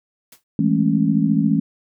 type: noise with exponential decay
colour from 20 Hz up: white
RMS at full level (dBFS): -39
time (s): 0.32-0.44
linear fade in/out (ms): 5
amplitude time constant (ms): 24
type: chord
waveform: sine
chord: A major seventh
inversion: second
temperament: just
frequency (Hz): 165 / 206.2 / 220 / 275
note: E3 / G#3 / A3 / C#4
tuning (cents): +2 / -12 / 0 / -14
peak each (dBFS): -20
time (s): 0.59-1.6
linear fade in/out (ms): 2
effects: none